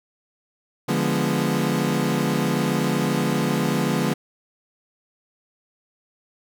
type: chord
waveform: 30% pulse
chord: D diminished seventh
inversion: none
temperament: equal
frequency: 146.83 / 174.61 / 207.7 / 246.9 Hz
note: D3 / F3 / Ab3 / Cb4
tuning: 0 / 0 / 0 / 0 cents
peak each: -23 dBFS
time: 0.88-4.14 s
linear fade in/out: 10 ms
effects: none